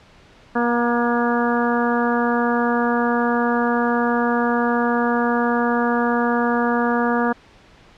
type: harmonic tone with a mistuned harmonic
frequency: 238.7 Hz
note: A#3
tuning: 41 cents sharp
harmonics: 1 / 2 / 3 / 4 / 5 / 6 / 7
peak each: -20 / -23 / -25 / -26 / -27 / -28 / -28 dBFS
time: 0.55-7.33 s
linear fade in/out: 10 ms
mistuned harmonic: 4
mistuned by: -17 cents
effects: pink hiss -49 dBFS RMS until 7.97 s + low-pass 4000 Hz 12 dB/octave